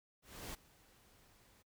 pink noise with ADSR envelope, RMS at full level -45 dBFS, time 0.22-1.63 s, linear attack 320 ms, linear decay 12 ms, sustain -22 dB, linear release 20 ms, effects noise-tail reverb RT60 0.1 s tail -23 dB re dry

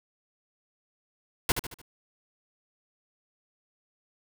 pink noise with echo, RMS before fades -23 dBFS, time 1.49-1.52 s, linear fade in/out 2 ms, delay 74 ms, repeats 4, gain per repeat -7 dB, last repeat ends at 1.816 s, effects none

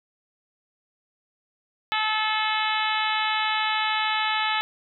harmonic tone, 433.1 Hz, A4, 27 cents flat, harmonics 2 / 3 / 4 / 5 / 6 / 7 / 8 / 9, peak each -27 / -29 / -30 / -31 / -32 / -32 / -33 / -34 dBFS, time 1.92-4.61 s, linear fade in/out 0 ms, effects none

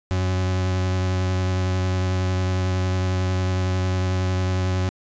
40% pulse tone with vibrato, 92.5 Hz, F#2, in tune, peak -19 dBFS, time 0.11-4.89 s, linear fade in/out 0 ms, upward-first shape triangle, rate 11 Hz, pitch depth 16 cents each way, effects resampled to 16000 Hz

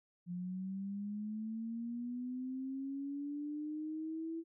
sine linear sweep, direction up, 174.61 to 331.4 Hz, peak -38 dBFS, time 0.26-4.44 s, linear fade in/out 50 ms, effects none

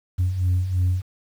sine beating tone pair, 88.6 / 91.6 Hz, F2 / F#2, +25 / -17 cents, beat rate 3 Hz, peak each -24 / -18 dBFS, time 0.18-1.02 s, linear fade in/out 20 ms, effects tanh soft clip ceiling -15 dBFS + 8-bit

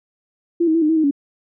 sine tone with pitch steps, 340.3 / 317.5 / 331.6 / 304.8 / 323.1 / 313.9 / 282.3 Hz, F4 / D#4 / E4 / D#4 / E4 / D#4 / C#4, -45 / +35 / +10 / -36 / -35 / +15 / +32 cents, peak -13 dBFS, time 0.6-1.111 s, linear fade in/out 10 ms, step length 73 ms, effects none

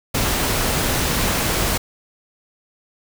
pink noise, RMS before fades -20 dBFS, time 0.14-1.78 s, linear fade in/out 10 ms, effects none

